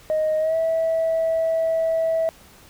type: tone with pitch glide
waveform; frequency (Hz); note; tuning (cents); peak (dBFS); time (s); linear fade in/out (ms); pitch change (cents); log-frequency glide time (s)
sine; 622.3 to 651.4; D#5 to E5; 0 to -21; -17; 0.1-2.29; 0; +79; 0.39-0.56
effects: tanh soft clip ceiling -15 dBFS + pink hiss -49 dBFS RMS until 2.69 s